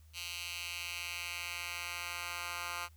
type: tone with high-pass filter sweep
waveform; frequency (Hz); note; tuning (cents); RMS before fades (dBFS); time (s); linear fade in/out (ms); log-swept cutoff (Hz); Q
10% pulse; 174.61; F3; 0; -41; 0.13-2.89; 50; 3100 to 1400; 1.9
effects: added 78 Hz sine -56 dBFS peak until 2.96 s + white hiss -70 dBFS RMS until 2.96 s